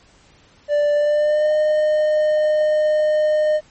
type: tone with pitch glide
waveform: triangle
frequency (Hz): 587.3 to 610.8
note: D5 to D#5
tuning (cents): 0 to -32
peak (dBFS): -12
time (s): 0.68-3.61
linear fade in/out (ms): 50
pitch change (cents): +68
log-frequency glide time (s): 0.94-1.53
effects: pink hiss -52 dBFS RMS until 3.7 s + MP3 32 kbps